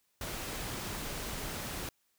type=noise; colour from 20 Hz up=pink; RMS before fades=-39 dBFS; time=0.21-1.89 s; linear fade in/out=2 ms; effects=white hiss -75 dBFS RMS until 2.18 s